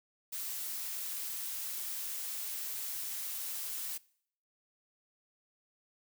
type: noise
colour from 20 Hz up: blue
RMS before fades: -39 dBFS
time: 0.32-3.98 s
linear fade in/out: 10 ms
effects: noise-tail reverb RT60 0.6 s tail -22 dB re dry